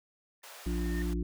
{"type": "tone with exponential growth", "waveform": "sine", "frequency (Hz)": 1822, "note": "A#6", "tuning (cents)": -40, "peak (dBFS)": -39, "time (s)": [0.42, 1.02], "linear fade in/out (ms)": 0, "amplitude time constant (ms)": 130}
{"type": "high-pass noise", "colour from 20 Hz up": "pink", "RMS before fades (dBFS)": -49, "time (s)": [0.43, 1.14], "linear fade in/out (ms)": 10, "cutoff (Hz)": 560, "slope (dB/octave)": 24}
{"type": "harmonic tone", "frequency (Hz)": 58.3, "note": "A#1", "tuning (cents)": 1, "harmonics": [1, 3, 5, 6], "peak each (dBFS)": [-31, -36, -38, -39], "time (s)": [0.66, 1.23], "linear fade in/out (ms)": 5}
{"effects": []}